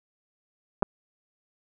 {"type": "clicks", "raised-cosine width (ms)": 1, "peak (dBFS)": -10, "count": 2, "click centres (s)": [0.824, 0.829], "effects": []}